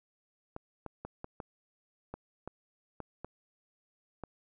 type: clicks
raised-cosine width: 1 ms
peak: -26 dBFS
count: 10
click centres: 0.564 / 0.863 / 1.05 / 1.244 / 1.402 / 2.14 / 2.476 / 3.003 / 3.246 / 4.237 s
effects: none